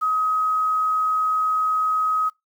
sine tone with quantisation, 1266 Hz, D#6, 30 cents sharp, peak -18 dBFS, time 0.01-2.3 s, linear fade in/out 20 ms, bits 8, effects noise-tail reverb RT60 0.2 s tail -24 dB re dry

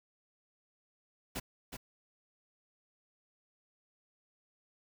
pink noise with echo, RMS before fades -38 dBFS, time 1.35-1.4 s, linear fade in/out 10 ms, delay 370 ms, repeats 1, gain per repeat -6 dB, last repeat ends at 1.77 s, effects none

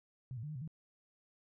sine tone with pitch steps, 128.5 / 111.4 / 148.9 / 153.6 / 126.5 / 158.8 Hz, C3 / A2 / D3 / D#3 / B2 / D#3, -31 / +22 / +24 / -22 / +42 / +36 cents, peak -40 dBFS, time 0.31-0.676 s, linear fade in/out 0 ms, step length 61 ms, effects none

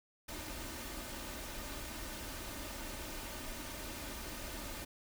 pink noise with comb filter, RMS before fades -44 dBFS, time 0.28-4.85 s, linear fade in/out 10 ms, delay 3.3 ms, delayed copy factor +0.55, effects none

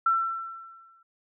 sine tone with exponential decay, 1344 Hz, E6, 33 cents sharp, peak -18 dBFS, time 0.06-1.03 s, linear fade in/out 5 ms, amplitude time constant 210 ms, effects none

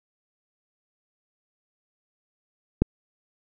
click, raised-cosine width 3 ms, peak -5 dBFS, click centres 2.82 s, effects none

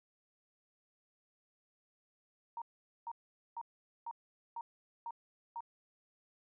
sine tone bursts, 932.3 Hz, A#5, in tune, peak -39 dBFS, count 7, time 2.57-5.606 s, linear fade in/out 2 ms, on 48 ms, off 450 ms, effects none

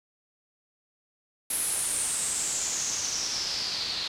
white noise with low-pass filter sweep, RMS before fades -30 dBFS, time 1.5-4.08 s, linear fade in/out 5 ms, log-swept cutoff 11000 to 4100 Hz, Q 6.3, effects none

